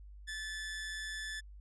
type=tone with amplitude modulation; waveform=sawtooth; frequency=1742 Hz; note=A6; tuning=18 cents flat; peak=-34 dBFS; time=0.27-1.41 s; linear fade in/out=20 ms; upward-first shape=sine; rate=179 Hz; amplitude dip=35%; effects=added 50 Hz sine -49 dBFS peak until 1.6 s + resampled to 22050 Hz